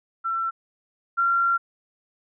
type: tone pair in turn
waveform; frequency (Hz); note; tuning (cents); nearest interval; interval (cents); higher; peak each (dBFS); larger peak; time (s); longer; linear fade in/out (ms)
sine; 1346 / 1375.1; E6 / F6; +36 / -27; unison; 37; second; -23 / -18; second; 0.24-0.51 / 1.17-1.58; second; 20
effects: none